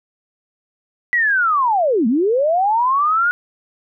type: linear two-way sweep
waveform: sine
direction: down then up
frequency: 1975.5 to 209.1 to 1462 Hz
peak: -13 dBFS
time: 1.13-3.31 s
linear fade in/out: 0 ms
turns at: 2.07 s
effects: none